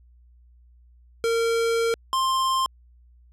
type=tone pair in turn; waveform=square; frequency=459.9 / 1052.9 Hz; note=A#4 / C6; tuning=-23 / +11 cents; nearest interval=octave + major second; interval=1434 cents; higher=second; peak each=-21 dBFS; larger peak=neither; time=1.24-1.94 / 2.13-2.66 s; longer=first; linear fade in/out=0 ms; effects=added 60 Hz sine -51 dBFS peak until 3.32 s + low-pass 10000 Hz 12 dB/octave